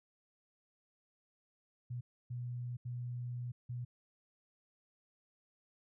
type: tone bursts at uneven times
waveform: sine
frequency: 122.3 Hz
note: B2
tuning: 16 cents flat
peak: -38 dBFS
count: 4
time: 1.9-2.01 / 2.3-2.77 / 2.85-3.52 / 3.69-3.85 s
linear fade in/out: 10 ms
effects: none